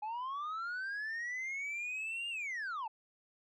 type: linear two-way sweep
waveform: sine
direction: up then down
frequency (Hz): 830.6 to 2829 to 830.6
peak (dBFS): -34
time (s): 0.02-2.88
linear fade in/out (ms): 10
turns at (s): 2.29
effects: tanh soft clip ceiling -36 dBFS